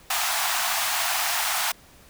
pink high-pass noise, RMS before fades -25 dBFS, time 0.1-1.72 s, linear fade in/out 5 ms, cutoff 670 Hz, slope 96 dB/octave, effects pink hiss -52 dBFS RMS until 2.09 s

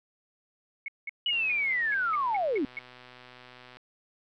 sine tone bursts, 2200 Hz, C#7, 14 cents flat, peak -32 dBFS, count 10, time 0.86-2.79 s, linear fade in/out 2 ms, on 22 ms, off 190 ms
sine linear sweep, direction down, 2960 to 246.9 Hz, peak -25 dBFS, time 1.26-2.65 s, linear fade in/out 2 ms
click train, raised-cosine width 0.3 ms, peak -33 dBFS, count 306, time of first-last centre 1.33-3.77 s, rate 125 Hz
effects none

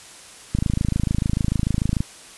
click train, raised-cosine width 5 ms, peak -8 dBFS, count 40, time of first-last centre 0.55-2.005 s, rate 26.8 Hz, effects white hiss -43 dBFS RMS until 2.37 s + resampled to 24000 Hz

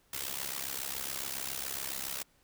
white noise with amplitude modulation, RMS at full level -34 dBFS, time 0.13-2.23 s, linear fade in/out 5 ms, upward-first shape sine, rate 67.2 Hz, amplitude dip 85%, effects pink hiss -68 dBFS RMS until 2.43 s

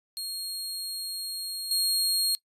sawtooth tone with level steps, 4261 Hz, C8, 31 cents sharp, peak -29 / -20 dBFS, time 0.17-2.35 s, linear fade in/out 0 ms, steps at 1.71 s, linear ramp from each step 2 ms, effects noise-tail reverb RT60 0.1 s tail -23 dB re dry + resampled to 32000 Hz

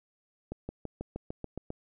accelerating click train, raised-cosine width 2 ms, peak -23 dBFS, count 9, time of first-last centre 0.52-1.704 s, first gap 170 ms, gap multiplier 0.96, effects none

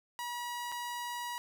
sawtooth tone with dropouts, 964 Hz, B5, 42 cents flat, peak -33 dBFS, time 0.19-1.38 s, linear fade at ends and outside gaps 0 ms, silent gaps 0.718-0.722 s, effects none

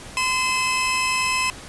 sawtooth tone pair together, 1027 / 2592 Hz, C6 / E7, -33 / -30 cents, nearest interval octave + major third, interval 1603 cents, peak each -19 dBFS, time 0.17-1.5 s, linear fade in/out 0 ms, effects pink hiss -39 dBFS RMS until 1.68 s + resampled to 24000 Hz

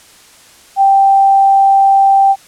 sine tone, 784 Hz, G5, in tune, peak -5 dBFS, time 0.76-2.36 s, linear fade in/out 50 ms, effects white hiss -42 dBFS RMS until 2.47 s + low-pass 10000 Hz 12 dB/octave

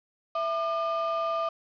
triangle ring-modulated tone, 932.3 Hz, A#5, in tune, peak -21 dBFS, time 0.35-1.49 s, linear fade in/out 5 ms, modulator 271 Hz, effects resampled to 11025 Hz + 8-bit

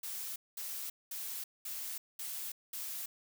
blue noise bursts, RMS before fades -41 dBFS, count 6, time 0.03-3.06 s, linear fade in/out 5 ms, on 330 ms, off 210 ms, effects none

